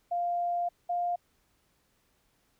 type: tone pair in turn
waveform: sine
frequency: 698.5 / 702.5 Hz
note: F5 / F5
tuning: 0 / +10 cents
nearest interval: unison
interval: 10 cents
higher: second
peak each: -27 dBFS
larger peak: neither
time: 0.11-0.69 / 0.89-1.16 s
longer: first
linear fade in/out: 10 ms
effects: pink hiss -71 dBFS RMS until 2.59 s